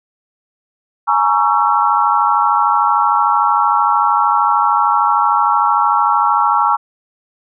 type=chord; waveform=sine; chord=A# half-diminished seventh; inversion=third; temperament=just; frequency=839.1 / 932.3 / 1118.8 / 1342.6 Hz; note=G#5 / A#5 / C#6 / E6; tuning=+18 / 0 / +16 / +31 cents; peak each=-16 dBFS; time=1.07-6.77 s; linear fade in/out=20 ms; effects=none